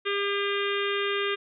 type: harmonic tone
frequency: 402 Hz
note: G4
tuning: 44 cents sharp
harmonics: 1 / 3 / 4 / 5 / 6 / 7 / 8 / 9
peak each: -28 / -33 / -34 / -35 / -36 / -36 / -37 / -38 dBFS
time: 0.05-1.36 s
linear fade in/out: 20 ms
effects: none